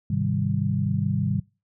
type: chord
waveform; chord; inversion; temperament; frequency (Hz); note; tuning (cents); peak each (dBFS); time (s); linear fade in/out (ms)
sine; Ab major seventh; none; equal; 103.83 / 130.81 / 155.56 / 196; Ab2 / C3 / Eb3 / G3; 0 / 0 / 0 / 0; -27; 0.1-1.4; 5
effects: noise-tail reverb RT60 0.3 s tail -24 dB re dry